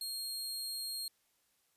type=tone; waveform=sawtooth; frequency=4242 Hz; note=C8; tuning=23 cents sharp; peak=-35 dBFS; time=0.01-1.08 s; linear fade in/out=2 ms; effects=white hiss -75 dBFS RMS until 1.76 s + resampled to 32000 Hz